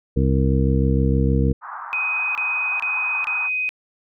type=harmonic tone; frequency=66.5 Hz; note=C2; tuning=29 cents sharp; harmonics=1 / 2 / 3 / 4 / 5 / 7; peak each=-19 / -20 / -23 / -25 / -29 / -26 dBFS; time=0.16-1.53 s; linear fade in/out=10 ms
type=band-pass noise; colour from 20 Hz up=white; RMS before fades=-33 dBFS; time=1.61-3.5 s; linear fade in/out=50 ms; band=830 to 1400 Hz; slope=48 dB/octave
type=tone bursts; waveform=sine; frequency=2507 Hz; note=D#7; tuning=12 cents sharp; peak=-20 dBFS; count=4; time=1.93-3.691 s; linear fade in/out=0 ms; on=420 ms; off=27 ms
effects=none